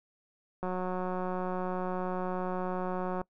click train, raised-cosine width 1 ms, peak -21 dBFS, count 474, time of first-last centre 0.63-3.215 s, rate 183 Hz, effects noise-tail reverb RT60 0.1 s tail -23 dB re dry

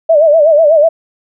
sine tone with vibrato, 620 Hz, D#5, 6 cents flat, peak -4 dBFS, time 0.09-0.89 s, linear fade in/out 10 ms, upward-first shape sine, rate 8.1 Hz, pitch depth 120 cents each way, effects none

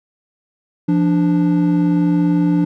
triangle tone pair together, 172.6 / 293.6 Hz, F3 / D4, -20 / 0 cents, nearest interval major sixth, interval 920 cents, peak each -13 dBFS, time 0.88-2.65 s, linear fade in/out 10 ms, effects none

